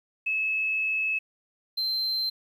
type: tone pair in turn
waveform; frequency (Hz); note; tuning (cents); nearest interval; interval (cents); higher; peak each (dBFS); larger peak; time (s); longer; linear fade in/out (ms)
sine / triangle; 2593 / 4116; E7 / C8; -29 / -29; minor sixth; 800; second; -24; neither; 0.26-1.19 / 1.77-2.3; first; 10
effects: 10-bit